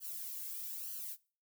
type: noise with flanger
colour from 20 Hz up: violet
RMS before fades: -43 dBFS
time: 0-1.17 s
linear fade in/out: 50 ms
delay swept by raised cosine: 0.66 to 1.86 ms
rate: 1.1 Hz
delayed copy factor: +0.8
effects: noise-tail reverb RT60 0.4 s tail -22 dB re dry